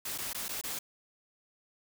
white noise with dropouts, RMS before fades -37 dBFS, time 0.05-0.79 s, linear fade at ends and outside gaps 5 ms, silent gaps 0.179-0.184 / 0.332-0.346 / 0.483-0.49 / 0.614-0.637 s, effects none

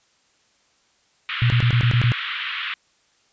white band-pass noise, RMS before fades -28 dBFS, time 1.29-2.74 s, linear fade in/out 0 ms, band 1200 to 3400 Hz, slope 48 dB/octave
sine tone bursts, 120 Hz, B2, 49 cents flat, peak -14 dBFS, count 7, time 1.42-2.119 s, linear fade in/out 0 ms, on 81 ms, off 22 ms
effects white hiss -62 dBFS RMS until 3.32 s + resampled to 16000 Hz

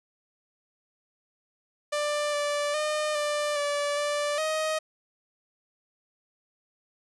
sawtooth tone with pitch steps, 591 / 584 / 608 / 592 / 579 / 586 / 627 Hz, D5 / D5 / D#5 / D5 / D5 / D5 / D#5, +11 / -10 / -40 / +14 / -25 / -4 / +13 cents, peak -22 dBFS, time 1.92-4.79 s, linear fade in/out 10 ms, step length 410 ms, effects resampled to 24000 Hz

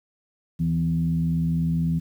sine tone with frequency modulation, 164.1 Hz, E3, 8 cents flat, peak -20 dBFS, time 0.59-2 s, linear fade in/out 20 ms, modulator 83.9 Hz, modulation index 0.58, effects 9-bit

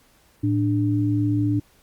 sine tone pair together, 111.1 / 294.9 Hz, A2 / D4, +17 / +7 cents, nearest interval octave + perfect fourth, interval 1690 cents, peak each -21 / -21 dBFS, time 0.43-1.6 s, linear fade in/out 10 ms, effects pink hiss -58 dBFS RMS until 1.82 s + Opus 48 kbps

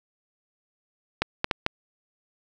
clicks, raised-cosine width 0.3 ms, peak -6 dBFS, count 4, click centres 1.22 / 1.444 / 1.512 / 1.664 s, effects none

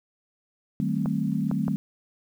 sine chord, A half-diminished seventh, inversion second, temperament equal with one note detuned, 155.56 / 191.41 / 220 / 261.6 Hz, Eb3 / G3 / A3 / C4, 0 / -41 / 0 / 0 cents, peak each -29 / -28 / -28 / -31 dBFS, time 0.8-1.76 s, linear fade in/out 0 ms
clicks, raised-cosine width 1 ms, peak -19 dBFS, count 3, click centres 1.059 / 1.513 / 1.681 s
effects 9-bit

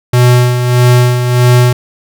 square tone with tremolo, 123.47 Hz, B2, in tune, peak -4 dBFS, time 0.13-1.73 s, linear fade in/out 5 ms, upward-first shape sine, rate 1.6 Hz, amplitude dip 55%, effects none

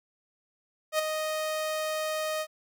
sawtooth tone with ADSR envelope, 622.3 Hz, D#5, in tune, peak -18 dBFS, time 0.92-2.47 s, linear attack 69 ms, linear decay 11 ms, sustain -7 dB, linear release 60 ms, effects none

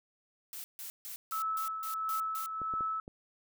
blue noise bursts, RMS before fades -43 dBFS, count 8, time 0.53-2.46 s, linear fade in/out 0 ms, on 110 ms, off 150 ms
sine tone with tremolo, 1304 Hz, E6, 19 cents flat, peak -30 dBFS, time 1.32-3 s, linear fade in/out 2 ms, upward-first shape triangle, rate 1.5 Hz, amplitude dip 55%
clicks, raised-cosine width 2 ms, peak -32 dBFS, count 4, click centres 2.617 / 2.738 / 2.808 / 3.079 s
effects none

